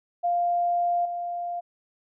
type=tone with level steps; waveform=sine; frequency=698.5 Hz; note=F5; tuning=in tune; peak=-21 / -28 dBFS; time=0.23-1.61 s; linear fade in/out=20 ms; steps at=1.05 s; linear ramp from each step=5 ms; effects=none